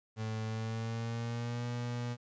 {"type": "tone with pitch glide", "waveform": "35% pulse", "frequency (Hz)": [110, 120.65], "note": ["A2", "B2"], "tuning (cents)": [0, -40], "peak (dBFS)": -33, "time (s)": [0.16, 2.17], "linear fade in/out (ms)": 50, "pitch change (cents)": 160, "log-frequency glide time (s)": [0.45, 1.66], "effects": ["resampled to 16000 Hz", "12-bit"]}